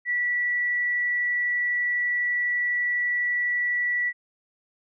sine tone, 1952 Hz, B6, 21 cents flat, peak -22 dBFS, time 0.05-4.13 s, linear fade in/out 50 ms, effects none

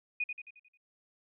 sine tone with echo, 2473 Hz, D#7, 11 cents flat, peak -29 dBFS, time 0.2-0.24 s, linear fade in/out 5 ms, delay 89 ms, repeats 6, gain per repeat -6 dB, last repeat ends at 0.774 s, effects none

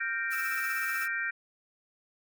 sine chord, G minor seventh, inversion third, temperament equal with one note detuned, 1396.9 / 1568 / 1846.4 / 2349 Hz, F6 / G6 / Bb6 / D7, 0 / 0 / -17 / 0 cents, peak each -38 / -33 / -34 / -37 dBFS, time 0-1.31 s, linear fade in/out 10 ms
blue noise, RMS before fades -43 dBFS, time 0.3-1.07 s, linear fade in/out 20 ms
35% pulse tone with tremolo, 1318.5 Hz, E6, in tune, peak -34 dBFS, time 0.32-1.08 s, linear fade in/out 10 ms, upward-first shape triangle, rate 16 Hz, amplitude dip 90%
effects none

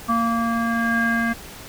square tone with low-pass filter sweep, 230.9 Hz, A#3, 16 cents flat, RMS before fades -21 dBFS, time 0.08-1.34 s, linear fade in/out 20 ms, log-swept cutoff 1200 to 1800 Hz, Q 8.6, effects pink hiss -39 dBFS RMS until 1.68 s

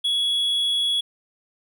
triangle tone, 3362 Hz, G#7, 20 cents sharp, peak -18 dBFS, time 0.04-1.01 s, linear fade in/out 10 ms, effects none

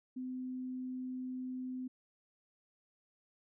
sine tone, 255.4 Hz, C4, 42 cents flat, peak -38 dBFS, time 0.16-1.88 s, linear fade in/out 10 ms, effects none

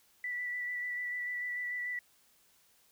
sine tone with vibrato, 1967 Hz, B6, 7 cents flat, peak -34 dBFS, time 0.24-1.99 s, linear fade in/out 2 ms, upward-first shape square, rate 6.8 Hz, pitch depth 12 cents each way, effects white hiss -67 dBFS RMS until 2.91 s

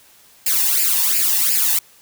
blue noise with flanger, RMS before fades -17 dBFS, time 0.46-1.79 s, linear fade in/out 5 ms, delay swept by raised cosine 0.41 to 1.15 ms, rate 2.8 Hz, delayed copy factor +0.8, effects white hiss -50 dBFS RMS until 2.01 s

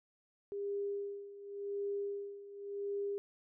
sine tone with tremolo, 402.7 Hz, G4, 47 cents sharp, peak -34 dBFS, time 0.52-3.18 s, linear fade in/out 0 ms, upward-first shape sine, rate 0.9 Hz, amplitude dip 80%, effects none

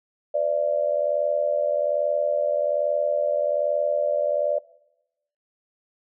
sine tone with amplitude modulation, 587.3 Hz, D5, in tune, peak -16 dBFS, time 0.34-4.59 s, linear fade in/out 10 ms, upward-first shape sine, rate 81.2 Hz, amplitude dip 80%, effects noise-tail reverb RT60 0.9 s tail -21 dB re dry

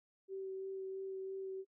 sine tone with vibrato, 383.5 Hz, G4, 38 cents flat, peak -40 dBFS, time 0.28-1.65 s, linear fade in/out 50 ms, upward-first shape sine, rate 3 Hz, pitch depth 11 cents each way, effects noise-tail reverb RT60 0.1 s tail -20 dB re dry

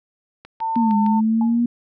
click train, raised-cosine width 0.3 ms, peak -23 dBFS, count 5, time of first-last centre 0.45-1.063 s, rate 6.52 Hz
sine tone, 899 Hz, A5, 37 cents sharp, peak -20 dBFS, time 0.6-1.21 s, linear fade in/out 20 ms
sine exponential two-way sweep, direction down then up, 240 to 206.9 to 240 Hz, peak -15 dBFS, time 0.76-1.66 s, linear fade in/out 5 ms, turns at 0.96 s
sine tone with exponential decay, 852 Hz, G#5, 44 cents sharp, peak -24 dBFS, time 1.41-1.61 s, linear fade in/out 2 ms, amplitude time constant 42 ms
effects none

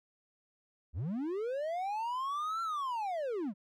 triangle linear two-way sweep, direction up then down, 58.27 to 1368 to 175 Hz, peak -31 dBFS, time 0.93-3.54 s, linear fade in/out 50 ms, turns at 2.62 s, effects none

